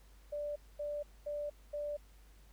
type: tone bursts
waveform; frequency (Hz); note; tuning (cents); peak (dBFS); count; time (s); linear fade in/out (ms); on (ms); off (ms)
sine; 587.3; D5; 0; -36; 4; 0.32-1.97; 10; 240; 230
effects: added 50 Hz sine -57 dBFS peak until 2.52 s + pink hiss -67 dBFS RMS until 2.52 s